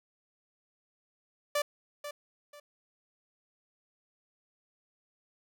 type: tone with echo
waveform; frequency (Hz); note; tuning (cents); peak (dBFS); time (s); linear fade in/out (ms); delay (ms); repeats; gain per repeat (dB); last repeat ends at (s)
sawtooth; 585; D5; -7; -23; 1.55-1.62; 5; 490; 2; -11; 2.6
effects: none